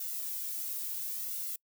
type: noise with flanger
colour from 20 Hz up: violet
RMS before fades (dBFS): -37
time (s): 0-1.56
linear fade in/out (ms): 5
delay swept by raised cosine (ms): 1.4 to 2.38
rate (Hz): 0.72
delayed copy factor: +0.7
effects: noise-tail reverb RT60 0.1 s tail -26 dB re dry